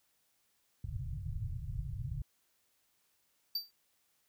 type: low-pass noise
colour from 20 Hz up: white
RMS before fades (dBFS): -39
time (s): 0.84-2.22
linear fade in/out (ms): 2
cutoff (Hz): 150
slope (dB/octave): 96
type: tone with exponential decay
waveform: square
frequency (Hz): 4648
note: D8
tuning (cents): -19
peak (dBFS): -30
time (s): 3.55-3.71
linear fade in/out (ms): 5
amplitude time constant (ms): 34
effects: white hiss -75 dBFS RMS until 4.28 s